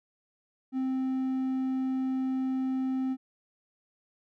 triangle tone, 261.6 Hz, C4, in tune, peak -25 dBFS, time 0.72-3.17 s, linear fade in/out 50 ms, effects none

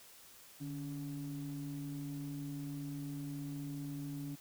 triangle ring-modulated tone, 215.3 Hz, A3, 37 cents flat, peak -33 dBFS, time 0.6-4.36 s, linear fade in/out 20 ms, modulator 67.1 Hz, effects tanh soft clip ceiling -35 dBFS + white hiss -58 dBFS RMS until 4.4 s

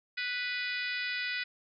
harmonic tone, 493.9 Hz, B4, in tune, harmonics 3 / 4 / 5 / 6 / 7 / 8 / 9 / 10, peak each -38 / -36 / -38 / -46 / -44 / -43 / -46 / -45 dBFS, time 0.17-1.44 s, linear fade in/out 10 ms, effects none

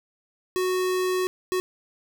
square tone bursts at uneven times, 368.9 Hz, F#4, 5 cents flat, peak -23 dBFS, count 2, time 0.56-1.27 / 1.52-1.6 s, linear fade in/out 0 ms, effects none

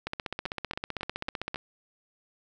two click trains, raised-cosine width 0.3 ms, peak -18 / -16 dBFS, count 5 / 24, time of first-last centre 0.46-1.559 / 0.07-1.544 s, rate 3.64 / 15.6 Hz, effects none

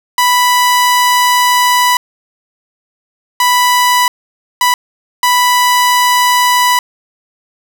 sawtooth tone bursts at uneven times, 987.8 Hz, B5, in tune, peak -4 dBFS, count 4, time 0.18-1.97 / 3.4-4.08 / 4.61-4.74 / 5.23-6.79 s, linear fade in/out 2 ms, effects none

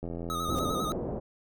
click train, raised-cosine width 2 ms, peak -24 dBFS, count 59, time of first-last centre 0.03-0.715 s, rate 84.7 Hz
square tone with vibrato, 1256 Hz, D#6, 16 cents sharp, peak -32 dBFS, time 0.3-0.92 s, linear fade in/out 0 ms, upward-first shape square, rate 10 Hz, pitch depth 36 cents each way
white low-pass noise, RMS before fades -33 dBFS, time 0.47-1.2 s, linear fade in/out 20 ms, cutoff 570 Hz, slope 24 dB/octave
white noise with exponential growth, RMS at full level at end -41 dBFS, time 0.5-0.59 s, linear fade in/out 0 ms, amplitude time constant 18 ms
effects none

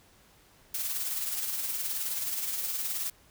blue noise with tremolo, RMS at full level -31 dBFS, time 0.74-3.1 s, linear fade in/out 5 ms, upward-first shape sine, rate 19 Hz, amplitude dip 40%, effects pink hiss -60 dBFS RMS until 3.3 s

